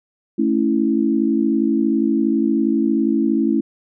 sine chord, A major, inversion none, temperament equal, 220 / 277.2 / 329.6 Hz, A3 / C#4 / E4, 0 / 0 / 0 cents, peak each -19 dBFS, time 0.38-3.61 s, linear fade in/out 10 ms, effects none

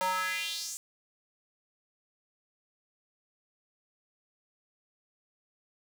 square tone with high-pass filter sweep, 185 Hz, F#3, in tune, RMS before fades -33 dBFS, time 0.01-0.77 s, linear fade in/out 0 ms, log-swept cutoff 740 to 7700 Hz, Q 3.3, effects 9-bit

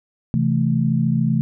sine chord, A minor, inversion first, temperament just, 132 / 165 / 220 Hz, C3 / E3 / A3, +16 / +2 / 0 cents, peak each -20 dBFS, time 0.34-1.41 s, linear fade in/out 0 ms, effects none

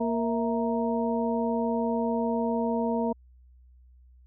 harmonic tone with a mistuned harmonic, 233.1 Hz, A#3, in tune, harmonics 1 / 2 / 3 / 4, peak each -27 / -30 / -32 / -33 dBFS, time 0-3.13 s, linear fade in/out 10 ms, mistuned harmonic 3, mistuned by -100 cents, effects added 62 Hz sine -52 dBFS peak until 4.26 s

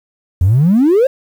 triangle exponential sweep, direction up, 82.41 to 555 Hz, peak -4 dBFS, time 0.41-1.07 s, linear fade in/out 5 ms, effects tanh soft clip ceiling -4 dBFS + 7-bit

